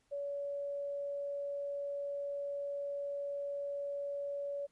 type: tone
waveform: sine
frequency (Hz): 567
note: C#5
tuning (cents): +39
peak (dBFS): -36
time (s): 0.11-4.67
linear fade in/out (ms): 20
effects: pink hiss -75 dBFS RMS until 4.71 s + resampled to 24000 Hz